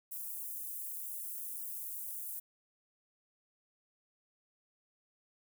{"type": "high-pass noise", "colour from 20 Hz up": "white", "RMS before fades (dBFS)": -42, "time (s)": [0.11, 2.4], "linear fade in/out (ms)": 10, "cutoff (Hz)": 9800, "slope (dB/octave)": 24, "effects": []}